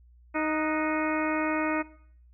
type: harmonic tone with a mistuned harmonic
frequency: 311.1 Hz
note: D#4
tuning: in tune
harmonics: 1 / 2 / 3 / 4 / 5 / 6 / 7 / 8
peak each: -29 / -32 / -34 / -35 / -36 / -37 / -37 / -38 dBFS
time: 0.34-1.83 s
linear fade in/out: 20 ms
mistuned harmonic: 5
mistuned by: -78 cents
effects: noise-tail reverb RT60 0.6 s tail -19 dB re dry + added 60 Hz sine -53 dBFS peak until 2.33 s